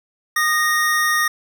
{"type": "tone pair together", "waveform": "square", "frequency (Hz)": [1224.6, 1864.7], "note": ["D#6", "A#6"], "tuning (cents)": [-28, 0], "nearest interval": "perfect fifth", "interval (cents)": 728, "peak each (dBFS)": [-21, -18], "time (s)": [0.36, 1.28], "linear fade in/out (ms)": 5, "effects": []}